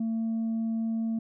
sine tone with tanh clipping, 225.4 Hz, A3, 42 cents sharp, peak -27 dBFS, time 0-1.19 s, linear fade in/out 5 ms, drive 1 dB, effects none

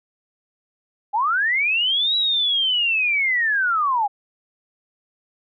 sine linear two-way sweep, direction up then down, 784 to 3920 to 784 Hz, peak -17 dBFS, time 1.13-4.08 s, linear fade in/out 20 ms, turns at 2.16 s, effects none

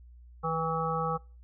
harmonic tone with a mistuned harmonic, 161.9 Hz, E3, 31 cents flat, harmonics 1 / 3 / 5 / 7 / 8, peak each -34 / -34 / -34 / -34 / -34 dBFS, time 0.43-1.18 s, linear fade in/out 20 ms, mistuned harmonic 3, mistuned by +19 cents, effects noise-tail reverb RT60 0.4 s tail -26 dB re dry + added 60 Hz sine -49 dBFS peak until 1.43 s

